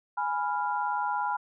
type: chord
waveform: sine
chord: F diminished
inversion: first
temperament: equal with one note detuned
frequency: 830.6 / 987.8 / 1392.1 Hz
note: Ab5 / Cb6 / F6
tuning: 0 / 0 / -6 cents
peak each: -30 / -30 / -34 dBFS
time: 0.17-1.37 s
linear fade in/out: 10 ms
effects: none